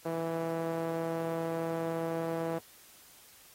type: tone with band-pass filter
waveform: sawtooth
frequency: 164.81 Hz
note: E3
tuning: in tune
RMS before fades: -34 dBFS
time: 0.05-2.59 s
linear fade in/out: 10 ms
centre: 560 Hz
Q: 1.6
effects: white hiss -57 dBFS RMS until 3.54 s + AAC 48 kbps